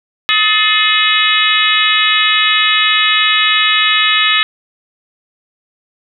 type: harmonic tone with a mistuned harmonic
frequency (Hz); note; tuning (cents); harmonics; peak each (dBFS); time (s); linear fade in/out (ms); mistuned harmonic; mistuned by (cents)
422.9; G#4; +31; 3 / 4 / 5 / 6 / 7 / 8 / 9; -17 / -17 / -17 / -17 / -17 / -17 / -17; 0.29-4.43; 0; 4; +63
effects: none